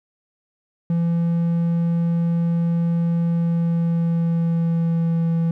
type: tone with pitch glide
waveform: triangle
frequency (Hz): 168.9 to 166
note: E3 to E3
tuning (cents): +42 to +12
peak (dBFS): -15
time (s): 0.9-5.51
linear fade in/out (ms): 2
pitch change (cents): -30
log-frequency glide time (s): 3.22-5.28
effects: none